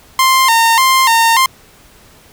sawtooth tone with vibrato, 980 Hz, B5, 14 cents flat, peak -4 dBFS, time 0.19-1.46 s, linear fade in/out 2 ms, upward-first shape square, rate 1.7 Hz, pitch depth 120 cents each way, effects pink hiss -44 dBFS RMS until 2.32 s

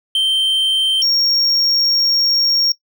triangle tone pair in turn, 3126 / 5557 Hz, G7 / F8, -6 / -10 cents, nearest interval minor seventh, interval 996 cents, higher second, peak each -11 dBFS, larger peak neither, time 0.15-1.02 / 1.02-2.72 s, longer second, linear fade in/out 2 ms, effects noise-tail reverb RT60 0.1 s tail -20 dB re dry

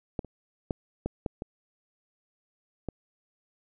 clicks, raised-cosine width 2 ms, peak -16 / -30 / -15 / -16 / -16 / -21 / -19 dBFS, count 7, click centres 0.192 / 0.247 / 0.708 / 1.06 / 1.262 / 1.421 / 2.887 s, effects none

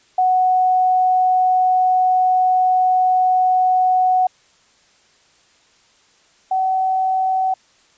sine tone pair in turn, 740 / 755.5 Hz, F#5 / F#5, 0 / +36 cents, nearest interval unison, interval 36 cents, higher second, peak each -12 / -15 dBFS, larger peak first, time 0.18-4.27 / 6.51-7.54 s, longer first, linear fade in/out 5 ms, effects white hiss -55 dBFS RMS until 7.97 s + resampled to 16000 Hz

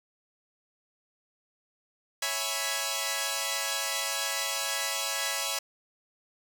5% pulse chord, C# minor seventh, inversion none, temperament equal, 554.4 / 659.3 / 830.6 / 987.8 Hz, C#5 / E5 / G#5 / B5, 0 / 0 / 0 / 0 cents, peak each -23 dBFS, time 2.22-5.59 s, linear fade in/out 5 ms, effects none

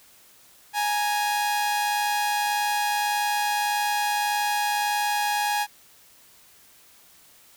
sawtooth tone pair together, 830.6 / 932.3 Hz, G#5 / A#5, 0 / 0 cents, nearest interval major second, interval 200 cents, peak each -19 / -29 dBFS, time 0.73-5.67 s, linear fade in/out 50 ms, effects white hiss -54 dBFS RMS until 7.56 s

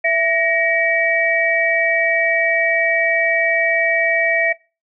sine tone cluster, 663 / 1883 / 2288 Hz, E5 / A#6 / D7, +10 / +17 / -46 cents, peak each -18 dBFS, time 0.04-4.53 s, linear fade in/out 10 ms, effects noise-tail reverb RT60 0.3 s tail -22 dB re dry

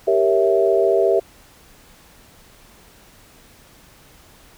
sine chord, G diminished seventh, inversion none, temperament equal, 392 / 466.2 / 554.4 / 659.3 Hz, G4 / Bb4 / Db5 / Fb5, 0 / 0 / 0 / 0 cents, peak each -17 / -20 / -23 / -18 dBFS, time 0.07-1.2 s, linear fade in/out 10 ms, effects pink hiss -49 dBFS RMS until 4.57 s

